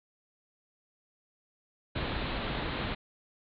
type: low-pass noise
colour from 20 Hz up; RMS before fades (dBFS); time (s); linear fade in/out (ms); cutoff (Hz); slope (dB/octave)
pink; -34; 1.95-2.95; 10; 4200; 96
effects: none